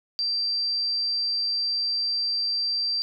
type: tone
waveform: sine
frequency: 4699 Hz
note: D8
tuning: in tune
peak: -23 dBFS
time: 0.19-3.02 s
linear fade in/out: 0 ms
effects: none